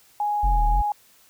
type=tone; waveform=sine; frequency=830.6 Hz; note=G#5; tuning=in tune; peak=-21 dBFS; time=0.2-0.92 s; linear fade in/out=2 ms
type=exponential two-way sweep; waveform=triangle; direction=down then up; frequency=48.08 to 36.71 to 48.08 Hz; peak=-16 dBFS; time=0.43-0.82 s; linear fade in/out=10 ms; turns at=0.66 s
effects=white hiss -56 dBFS RMS until 1.29 s